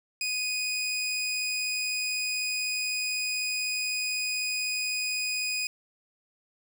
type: tone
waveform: 20% pulse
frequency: 2489 Hz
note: D#7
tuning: in tune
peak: -23 dBFS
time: 0.21-5.67 s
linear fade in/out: 2 ms
effects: none